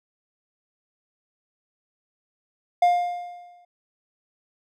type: tone with exponential decay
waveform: triangle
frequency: 706 Hz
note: F5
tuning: 19 cents sharp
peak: -11 dBFS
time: 2.82-3.65 s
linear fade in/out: 5 ms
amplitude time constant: 180 ms
effects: none